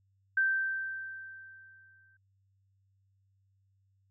sine tone with exponential decay, 1560 Hz, G6, 9 cents flat, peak -23 dBFS, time 0.37-2.17 s, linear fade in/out 5 ms, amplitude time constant 390 ms, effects added 97 Hz sine -68 dBFS peak until 4.1 s

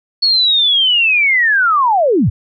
sine linear sweep, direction down, 4401 to 70 Hz, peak -9 dBFS, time 0.22-2.3 s, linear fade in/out 10 ms, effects none

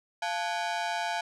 sawtooth ring-modulated tone, 784 Hz, G5, in tune, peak -22 dBFS, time 0.22-1.21 s, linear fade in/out 5 ms, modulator 89.9 Hz, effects low-pass 6000 Hz 12 dB/octave

